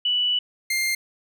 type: tone pair in turn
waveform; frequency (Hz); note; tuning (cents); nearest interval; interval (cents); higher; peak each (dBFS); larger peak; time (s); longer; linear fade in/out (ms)
sine / sawtooth; 2960 / 2108; F#7 / C7; 0 / +12; tritone; 588; first; -19 / -18; second; 0.05-0.39 / 0.7-0.95; first; 5
effects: none